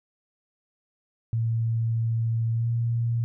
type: tone with pitch glide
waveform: sine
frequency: 114.2 to 116.94 Hz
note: A#2 to A#2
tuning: -35 to +6 cents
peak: -22 dBFS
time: 1.33-3.24 s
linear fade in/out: 0 ms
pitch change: +41 cents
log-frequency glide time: 2.53-2.68 s
effects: none